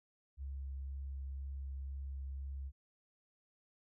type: tone with vibrato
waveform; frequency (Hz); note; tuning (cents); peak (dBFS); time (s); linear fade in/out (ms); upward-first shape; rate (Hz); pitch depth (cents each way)
sine; 68; C#2; -33; -40; 0.37-2.72; 50; triangle; 2; 13
effects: none